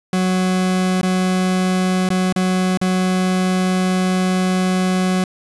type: tone with dropouts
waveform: 40% pulse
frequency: 184.9 Hz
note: F#3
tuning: 1 cent flat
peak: -14 dBFS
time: 0.13-5.24 s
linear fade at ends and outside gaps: 2 ms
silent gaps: 1.014-1.03 / 2.09-2.103 / 2.326-2.361 / 2.774-2.814 s
effects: resampled to 24000 Hz + 7-bit